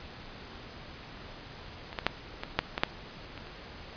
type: clicks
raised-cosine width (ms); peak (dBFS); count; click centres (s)
0.3; -24 / -15 / -7 / -18 / -7 / -14 / -6 / -24 / -30; 9; 1.929 / 1.988 / 2.066 / 2.435 / 2.59 / 2.779 / 2.835 / 3.377 / 3.47
effects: pink hiss -46 dBFS RMS until 3.96 s + resampled to 11025 Hz